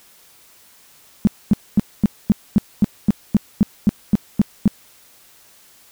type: tone bursts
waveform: sine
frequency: 207.7 Hz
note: G#3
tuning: in tune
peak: -8 dBFS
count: 14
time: 1.25-4.678 s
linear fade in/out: 0 ms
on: 22 ms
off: 240 ms
effects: white hiss -50 dBFS RMS until 5.91 s